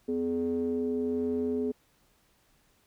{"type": "ring-modulated tone", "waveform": "triangle", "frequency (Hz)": 84.4, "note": "E2", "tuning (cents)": 41, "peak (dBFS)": -22, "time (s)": [0.08, 1.72], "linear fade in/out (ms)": 10, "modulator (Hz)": 337, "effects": ["pink hiss -67 dBFS RMS until 2.86 s"]}